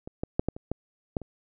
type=clicks; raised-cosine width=2 ms; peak=-25 / -16 / -9 / -13 / -25 / -15 / -13 / -27 dBFS; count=8; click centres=0.075 / 0.235 / 0.395 / 0.486 / 0.565 / 0.716 / 1.168 / 1.217 s; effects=none